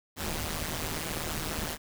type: noise with amplitude modulation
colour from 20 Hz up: pink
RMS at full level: -30 dBFS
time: 0.16-1.78 s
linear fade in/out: 50 ms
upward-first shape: sine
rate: 157 Hz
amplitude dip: 90%
effects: none